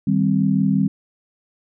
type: chord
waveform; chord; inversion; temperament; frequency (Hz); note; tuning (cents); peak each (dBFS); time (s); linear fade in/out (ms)
sine; C minor; first; equal; 155.56 / 196 / 261.6; Eb3 / G3 / C4; 0 / 0 / 0; -21 / -17 / -21; 0.07-0.88; 5
effects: none

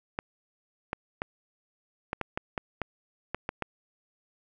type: clicks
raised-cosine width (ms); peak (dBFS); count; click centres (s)
0.5; -15; 11; 0.189 / 0.931 / 1.219 / 2.131 / 2.213 / 2.375 / 2.578 / 2.817 / 3.346 / 3.491 / 3.623
effects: none

